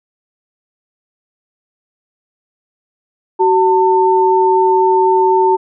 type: tone pair together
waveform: sine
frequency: 376.7 / 898 Hz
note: F#4 / A5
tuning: +31 / +35 cents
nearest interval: octave + minor third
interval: 1504 cents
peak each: -11 dBFS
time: 3.39-5.57 s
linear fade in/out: 20 ms
effects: none